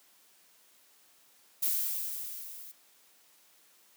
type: noise with level ramp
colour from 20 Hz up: violet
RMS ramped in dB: -28 to -48 dBFS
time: 1.62-2.72 s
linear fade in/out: 10 ms
effects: white hiss -63 dBFS RMS until 3.96 s + high-pass 200 Hz 12 dB/octave